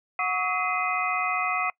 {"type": "tone cluster", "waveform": "sine", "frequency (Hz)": [731, 1123, 1278, 2053, 2492], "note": ["F#5", "C#6", "D#6", "C7", "D#7"], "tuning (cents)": [-21, 22, 46, -33, 2], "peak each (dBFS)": -30, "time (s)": [0.19, 1.7], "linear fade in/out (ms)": 2, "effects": ["noise-tail reverb RT60 0.1 s tail -24 dB re dry"]}